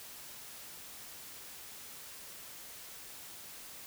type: silence
effects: white hiss -49 dBFS RMS until 3.86 s